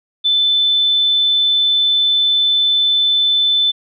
sine tone, 3520 Hz, A7, in tune, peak -11 dBFS, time 0.24-3.72 s, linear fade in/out 20 ms, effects none

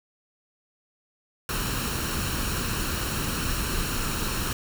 pink noise with comb filter, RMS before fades -28 dBFS, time 1.49-4.53 s, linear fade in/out 2 ms, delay 0.72 ms, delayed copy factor +0.55, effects none

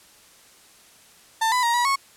35% pulse tone with pitch steps, 894 / 997 / 940 / 967 / 1100 Hz, A5 / B5 / A#5 / B5 / C#6, +27 / +16 / +14 / -37 / -14 cents, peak -17 dBFS, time 1.41-1.96 s, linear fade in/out 10 ms, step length 110 ms, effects white hiss -52 dBFS RMS until 2.16 s + low-pass 11000 Hz 12 dB/octave

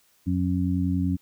harmonic tone, 90.5 Hz, F#2, 38 cents flat, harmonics 1 / 2 / 3, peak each -26 / -26 / -26 dBFS, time 0.26-1.17 s, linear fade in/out 20 ms, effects white hiss -63 dBFS RMS until 1.21 s

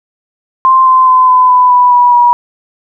sine tone with pitch steps, 1046.5 / 1034.5 / 1022.6 / 1010.9 / 999.2 / 987.8 / 976.4 / 965.2 Hz, C6 / C6 / C6 / B5 / B5 / B5 / B5 / B5, 0 / -20 / -40 / +40 / +20 / 0 / -20 / -40 cents, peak -3 dBFS, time 0.65-2.33 s, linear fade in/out 0 ms, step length 210 ms, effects none

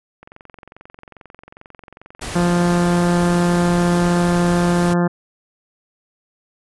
click train, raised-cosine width 0.5 ms, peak -25 dBFS, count 50, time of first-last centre 0.23-2.417 s, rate 22.4 Hz
pink noise, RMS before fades -28 dBFS, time 2.21-4.94 s, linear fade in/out 10 ms
harmonic tone, 174.61 Hz, F3, in tune, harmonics 1 / 2 / 3 / 4 / 5 / 6 / 7 / 8 / 9 / 10, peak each -15 / -21 / -25 / -27 / -29 / -31 / -32 / -33 / -34 / -35 dBFS, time 2.35-5.08 s, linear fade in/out 10 ms
effects resampled to 24000 Hz

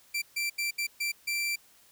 sawtooth tone bursts at uneven times, 2349 Hz, D7, in tune, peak -25 dBFS, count 6, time 0.14-0.22 / 0.36-0.5 / 0.58-0.71 / 0.78-0.87 / 1-1.12 / 1.27-1.56 s, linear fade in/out 10 ms, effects white hiss -60 dBFS RMS until 1.91 s

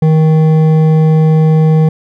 sine tone with hard clipping, 157.5 Hz, D#3, 21 cents sharp, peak -7 dBFS, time 0.02-1.89 s, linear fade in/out 5 ms, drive 9 dB, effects none

